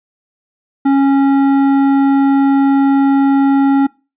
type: tone with hard clipping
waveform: sine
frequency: 275.1 Hz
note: C#4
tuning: 13 cents flat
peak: -10 dBFS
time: 0.85-3.87 s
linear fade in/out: 10 ms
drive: 10 dB
effects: noise-tail reverb RT60 0.3 s tail -23 dB re dry + resampled to 8000 Hz